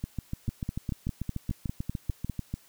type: two click trains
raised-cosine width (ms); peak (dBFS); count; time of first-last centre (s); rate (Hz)
5; -18 / -19; 10 / 18; 0.49-2.297 / 0.04-2.54; 4.98 / 6.8
effects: white hiss -59 dBFS RMS until 2.68 s